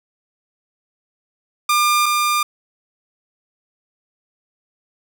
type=tone pair in turn; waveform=sawtooth; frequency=1200 / 1200 Hz; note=D6 / D6; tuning=+37 / +37 cents; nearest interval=unison; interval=0 cents; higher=neither; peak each=-10 / -12 dBFS; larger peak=first; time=1.69-2.06 / 2.06-2.43 s; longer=neither; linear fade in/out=5 ms; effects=none